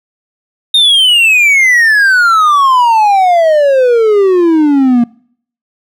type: exponential sweep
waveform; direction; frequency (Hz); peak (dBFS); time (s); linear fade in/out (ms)
triangle; down; 3716 to 233.1; -3; 0.74-5.04; 5
effects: noise-tail reverb RT60 0.6 s tail -24 dB re dry